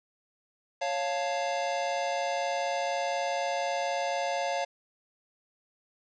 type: chord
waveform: square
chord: Db augmented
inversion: none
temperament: equal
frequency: 554.4 / 698.5 / 880 Hz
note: Db5 / F5 / A5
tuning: 0 / 0 / 0 cents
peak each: -33 / -32 / -36 dBFS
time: 0.81-4.65 s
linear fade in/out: 10 ms
effects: resampled to 16000 Hz + 9-bit